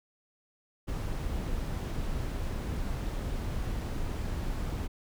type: noise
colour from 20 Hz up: brown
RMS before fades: -33 dBFS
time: 0.87-4.88 s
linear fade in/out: 20 ms
effects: none